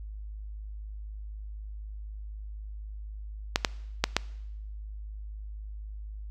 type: clicks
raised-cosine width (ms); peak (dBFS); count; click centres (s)
0.2; -4; 4; 3.559 / 3.648 / 4.04 / 4.166
effects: noise-tail reverb RT60 0.9 s tail -22 dB re dry + added 52 Hz sine -37 dBFS peak until 6.3 s